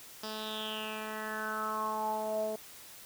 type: tone with low-pass filter sweep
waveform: 10% pulse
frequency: 216.5 Hz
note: A3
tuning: 28 cents flat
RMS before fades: -36 dBFS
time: 0.23-2.56 s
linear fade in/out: 5 ms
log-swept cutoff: 4800 to 560 Hz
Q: 6.6
effects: white hiss -51 dBFS RMS until 3.05 s